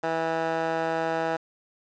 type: tone with band-pass filter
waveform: 15% pulse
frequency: 163.1 Hz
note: E3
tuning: 18 cents flat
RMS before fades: -27 dBFS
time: 0.03-1.37 s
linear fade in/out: 10 ms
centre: 950 Hz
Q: 1.9
effects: resampled to 16000 Hz + 8-bit